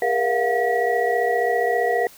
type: tone cluster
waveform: sine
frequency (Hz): 410.1 / 473.6 / 685 / 720 / 1927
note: G#4 / A#4 / F5 / F#5 / B6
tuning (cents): -22 / +27 / -34 / -47 / -43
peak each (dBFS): -26 / -22 / -26 / -23 / -26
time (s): 0.02-2.07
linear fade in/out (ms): 2
effects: white hiss -47 dBFS RMS until 2.17 s